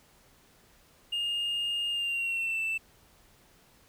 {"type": "tone with pitch glide", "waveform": "triangle", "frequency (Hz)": [2832, 2658], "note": ["F7", "E7"], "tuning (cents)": [23, 14], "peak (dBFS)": -26, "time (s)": [1.12, 2.78], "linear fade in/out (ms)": 10, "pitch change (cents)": -109, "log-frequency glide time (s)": [1.9, 2.61], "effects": ["tanh soft clip ceiling -23 dBFS", "pink hiss -61 dBFS RMS until 3.88 s"]}